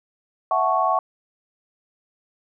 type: chord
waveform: sine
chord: F# minor seventh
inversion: third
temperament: equal with one note detuned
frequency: 659.3 / 740 / 869.9 / 1108.7 Hz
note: E5 / F#5 / A5 / C#6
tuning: 0 / 0 / -20 / 0 cents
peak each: -24 / -22 / -26 / -21 dBFS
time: 0.51-0.99 s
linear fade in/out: 2 ms
effects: none